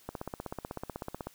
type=click train; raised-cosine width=1 ms; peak=-22 dBFS; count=20; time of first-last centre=0.09-1.27 s; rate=16.1 Hz; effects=white hiss -60 dBFS RMS until 1.34 s